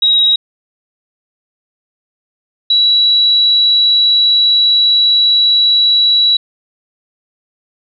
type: tone pair in turn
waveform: sine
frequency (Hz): 3821 / 3915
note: A#7 / B7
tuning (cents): +42 / -16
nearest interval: unison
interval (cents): 42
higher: second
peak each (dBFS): -7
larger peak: neither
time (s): 0.02-0.36 / 2.7-6.37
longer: second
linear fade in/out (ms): 5
effects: none